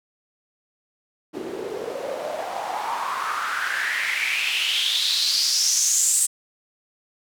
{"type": "noise with band-pass filter sweep", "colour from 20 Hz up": "white", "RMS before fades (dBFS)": -24, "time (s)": [1.33, 6.27], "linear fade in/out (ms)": 20, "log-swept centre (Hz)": [330, 8400], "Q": 5.4, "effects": []}